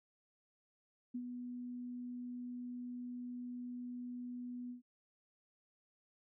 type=tone with ADSR envelope; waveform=sine; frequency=245.8 Hz; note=B3; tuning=8 cents flat; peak=-37 dBFS; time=1.14-4.82 s; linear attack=12 ms; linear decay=64 ms; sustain=-5 dB; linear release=120 ms; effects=none